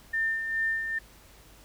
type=tone with tremolo; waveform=sine; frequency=1800 Hz; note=A6; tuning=39 cents sharp; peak=-24 dBFS; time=0.13-0.99 s; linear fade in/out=10 ms; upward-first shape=sine; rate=2.4 Hz; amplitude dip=50%; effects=added 50 Hz sine -56 dBFS peak until 1.64 s + pink hiss -55 dBFS RMS until 1.64 s

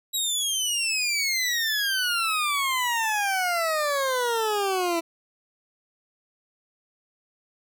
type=exponential sweep; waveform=20% pulse; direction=down; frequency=3881 to 329.6 Hz; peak=-18 dBFS; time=0.13-5.01 s; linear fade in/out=20 ms; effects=none

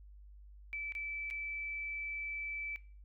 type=tone with dropouts; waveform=sine; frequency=2315 Hz; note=D7; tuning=25 cents flat; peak=-37 dBFS; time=0.73-2.76 s; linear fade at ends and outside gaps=0 ms; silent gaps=0.922-0.951 / 1.302-1.309 s; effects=noise-tail reverb RT60 0.4 s tail -20 dB re dry + added 50 Hz sine -52 dBFS peak until 3.04 s

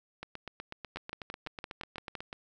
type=two click trains; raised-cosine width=0.3 ms; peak=-24 / -22 dBFS; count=18 / 8; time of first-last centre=0.23-2.329 / 0.96-2.153 s; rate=8.1 / 5.87 Hz; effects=none

